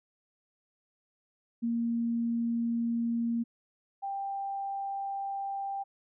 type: tone pair in turn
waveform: sine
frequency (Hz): 233.1 / 789.5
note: A#3 / G5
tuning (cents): 0 / +12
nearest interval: octave + major sixth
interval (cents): 2112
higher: second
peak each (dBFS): -27 / -32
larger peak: first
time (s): 1.62-3.44 / 4.02-5.84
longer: neither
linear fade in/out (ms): 20
effects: none